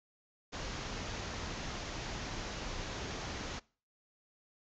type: low-pass noise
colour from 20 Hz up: pink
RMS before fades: -41 dBFS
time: 0.52-3.6 s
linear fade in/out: 20 ms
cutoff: 6900 Hz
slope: 96 dB/octave
effects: noise-tail reverb RT60 0.4 s tail -23 dB re dry